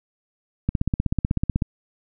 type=click train; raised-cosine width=5 ms; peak=-8 dBFS; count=16; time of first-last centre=0.69-1.622 s; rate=16.1 Hz; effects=none